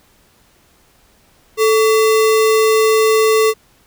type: tone with sample-and-hold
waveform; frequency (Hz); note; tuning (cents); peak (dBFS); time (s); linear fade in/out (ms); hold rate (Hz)
sine; 438.4; A4; -6; -9; 1.57-3.54; 50; 1575
effects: pink hiss -53 dBFS RMS until 3.86 s